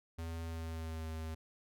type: tone with pitch glide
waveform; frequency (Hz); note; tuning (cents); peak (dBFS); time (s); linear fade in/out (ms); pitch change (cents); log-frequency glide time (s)
square; 82.5 to 79.97; E2 to D#2; +2 to +48; -40; 0.18-1.35; 10; -54; 0.44-1.07
effects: none